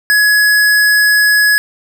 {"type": "tone", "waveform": "square", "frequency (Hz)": 1685, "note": "G#6", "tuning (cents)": 25, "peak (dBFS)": -8, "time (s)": [0.1, 1.58], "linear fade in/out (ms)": 0, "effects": []}